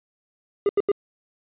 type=tone bursts; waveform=triangle; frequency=405.4 Hz; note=G#4; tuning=42 cents flat; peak=-14 dBFS; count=3; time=0.66-0.917 s; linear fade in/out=2 ms; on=31 ms; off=82 ms; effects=resampled to 8000 Hz